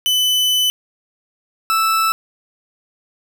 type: tone pair in turn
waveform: 40% pulse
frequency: 3000 / 1317.6 Hz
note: F#7 / E6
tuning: +23 / -1 cents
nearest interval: octave + major second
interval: 1424 cents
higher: first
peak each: -13 dBFS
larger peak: neither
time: 0.06-0.7 / 1.7-2.12 s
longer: first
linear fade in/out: 0 ms
effects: none